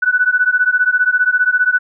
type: beating tone pair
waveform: sine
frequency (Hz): 1480 / 1495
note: F#6 / F#6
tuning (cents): 0 / +17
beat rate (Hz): 15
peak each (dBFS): -14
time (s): 0.02-1.79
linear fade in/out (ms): 10
effects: none